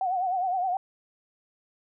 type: tone with vibrato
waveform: sine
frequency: 739 Hz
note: F#5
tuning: 2 cents flat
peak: -24 dBFS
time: 0.01-0.77 s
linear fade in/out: 2 ms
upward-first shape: triangle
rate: 9.7 Hz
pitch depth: 100 cents each way
effects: none